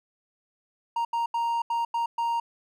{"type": "tone bursts at uneven times", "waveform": "triangle", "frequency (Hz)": 932.3, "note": "A#5", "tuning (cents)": 0, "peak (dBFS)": -22, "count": 6, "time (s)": [[0.96, 1.05], [1.13, 1.26], [1.34, 1.62], [1.7, 1.85], [1.94, 2.06], [2.18, 2.4]], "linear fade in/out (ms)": 5, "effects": []}